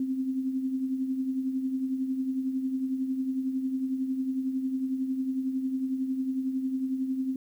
sine tone with tremolo, 262.5 Hz, C4, 6 cents sharp, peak -24 dBFS, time 0-7.36 s, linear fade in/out 2 ms, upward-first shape triangle, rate 11 Hz, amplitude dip 60%, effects 10-bit

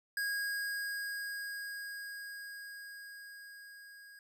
square tone with level ramp, 1639 Hz, G#6, 23 cents flat, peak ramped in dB -33 to -53 dBFS, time 0.17-4.19 s, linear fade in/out 2 ms, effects none

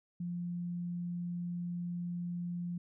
sine tone, 174.61 Hz, F3, in tune, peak -35 dBFS, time 0.2-2.78 s, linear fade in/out 5 ms, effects none

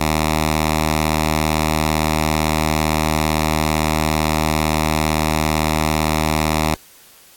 5% pulse tone with notch filter, 77.78 Hz, D#2, in tune, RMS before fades -18 dBFS, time 0-6.75 s, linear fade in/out 10 ms, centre 460 Hz, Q 1.4, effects white hiss -47 dBFS RMS until 7.36 s + AAC 64 kbps

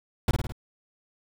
brown noise with echo, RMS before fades -20 dBFS, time 0.28-0.31 s, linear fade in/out 2 ms, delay 53 ms, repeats 4, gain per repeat -4 dB, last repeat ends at 0.522 s, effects none

